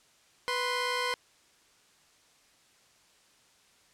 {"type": "tone pair together", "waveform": "15% pulse", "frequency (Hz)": [493.9, 1046.5], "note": ["B4", "C6"], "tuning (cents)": [0, 0], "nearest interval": "octave + minor second", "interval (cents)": 1300, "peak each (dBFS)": -25, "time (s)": [0.48, 1.14], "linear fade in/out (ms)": 0, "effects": ["white hiss -63 dBFS RMS until 3.93 s", "low-pass 8000 Hz 12 dB/octave"]}